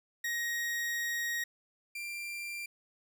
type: tone pair in turn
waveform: 40% pulse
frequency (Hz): 1883 / 2372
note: A#6 / D7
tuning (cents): +17 / +17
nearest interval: major third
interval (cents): 400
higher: second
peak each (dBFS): -31 / -37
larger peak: first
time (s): 0.24-1.44 / 1.95-2.66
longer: first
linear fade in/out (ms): 5
effects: none